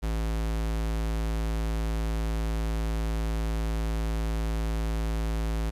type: tone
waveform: square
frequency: 55 Hz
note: A1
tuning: in tune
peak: -27 dBFS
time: 0.02-5.71 s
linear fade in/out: 20 ms
effects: resampled to 32000 Hz + 9-bit